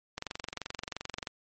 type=click train; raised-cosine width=0.2 ms; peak=-18 dBFS; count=26; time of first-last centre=0.18-1.272 s; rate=22.9 Hz; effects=MP3 32 kbps